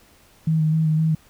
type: tone with vibrato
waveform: sine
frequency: 157.7 Hz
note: D#3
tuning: 24 cents sharp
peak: -16 dBFS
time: 0.47-1.15 s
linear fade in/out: 5 ms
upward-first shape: square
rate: 3.9 Hz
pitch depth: 20 cents each way
effects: pink hiss -54 dBFS RMS until 1.29 s